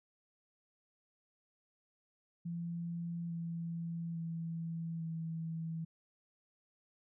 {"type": "tone with pitch steps", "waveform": "sine", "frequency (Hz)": [170, 167.66, 165.35, 163.07], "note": ["F3", "E3", "E3", "E3"], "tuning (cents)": [-46, 30, 6, -18], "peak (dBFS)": -37, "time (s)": [2.45, 5.85], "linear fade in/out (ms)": 10, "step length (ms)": 850, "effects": []}